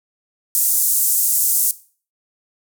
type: band-pass noise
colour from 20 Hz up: white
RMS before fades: -17 dBFS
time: 0.55-1.71 s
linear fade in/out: 0 ms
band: 7300 to 16000 Hz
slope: 24 dB/octave
effects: noise-tail reverb RT60 0.4 s tail -17 dB re dry